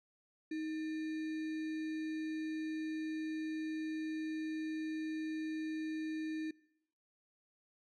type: tone with sample-and-hold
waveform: sine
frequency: 314 Hz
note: D#4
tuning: 16 cents sharp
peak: -36 dBFS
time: 0.51-6.51 s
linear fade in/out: 5 ms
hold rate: 2100 Hz
effects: noise-tail reverb RT60 0.8 s tail -23 dB re dry + low-pass 4000 Hz 12 dB/octave